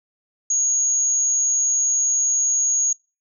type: tone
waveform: sine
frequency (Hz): 6645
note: G#8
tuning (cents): 0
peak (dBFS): -17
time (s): 0.5-2.93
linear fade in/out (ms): 5
effects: noise-tail reverb RT60 0.3 s tail -24 dB re dry